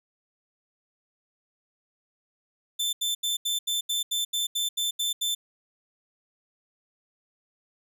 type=tone bursts; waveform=sawtooth; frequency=3542 Hz; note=A7; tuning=11 cents sharp; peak=-22 dBFS; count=12; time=2.79-5.35 s; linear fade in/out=10 ms; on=140 ms; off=80 ms; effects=none